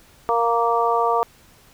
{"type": "harmonic tone", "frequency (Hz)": 233.1, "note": "A#3", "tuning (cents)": 0, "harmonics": [2, 3, 4, 5], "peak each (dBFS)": [-22, -22, -22, -22], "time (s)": [0.29, 1.23], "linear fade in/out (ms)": 0, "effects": ["pink hiss -52 dBFS RMS until 1.73 s"]}